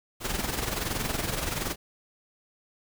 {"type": "noise with amplitude modulation", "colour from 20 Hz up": "pink", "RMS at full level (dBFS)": -28, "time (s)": [0.2, 1.76], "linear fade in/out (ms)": 50, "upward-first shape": "sine", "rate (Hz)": 21.3, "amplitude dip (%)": 60, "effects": []}